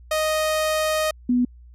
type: tone pair in turn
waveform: sawtooth / sine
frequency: 622.3 / 246.4 Hz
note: D#5 / B3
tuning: 0 / -4 cents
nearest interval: octave + major third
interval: 1604 cents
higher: first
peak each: -16 dBFS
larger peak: neither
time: 0.11-1.11 / 1.29-1.45 s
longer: first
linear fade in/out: 5 ms
effects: added 60 Hz sine -43 dBFS peak until 1.74 s + resampled to 32000 Hz